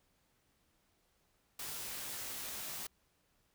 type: noise with comb filter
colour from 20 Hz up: white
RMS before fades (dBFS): -43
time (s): 1.59-2.87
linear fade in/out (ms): 5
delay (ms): 17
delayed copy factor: -0.55
effects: pink hiss -75 dBFS RMS until 3.54 s